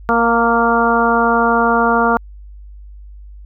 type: harmonic tone with a mistuned harmonic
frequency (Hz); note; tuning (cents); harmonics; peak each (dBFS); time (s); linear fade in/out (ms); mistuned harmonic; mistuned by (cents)
233.1; A#3; 0; 1 / 2 / 3 / 4 / 5 / 6; -18 / -18 / -18 / -18 / -18 / -18; 0.09-2.17; 0; 4; -21
effects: added 50 Hz sine -33 dBFS peak until 3.45 s